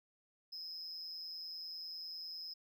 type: tone with amplitude modulation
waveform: triangle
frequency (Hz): 5110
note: D#8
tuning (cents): +45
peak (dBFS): -39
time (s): 0.52-2.54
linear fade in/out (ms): 10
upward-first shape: sine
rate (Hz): 170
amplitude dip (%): 75
effects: none